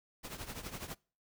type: noise with tremolo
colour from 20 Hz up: pink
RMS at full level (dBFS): -41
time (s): 0.23-0.95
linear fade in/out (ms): 20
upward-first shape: triangle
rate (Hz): 12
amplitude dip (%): 80
effects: noise-tail reverb RT60 0.4 s tail -26 dB re dry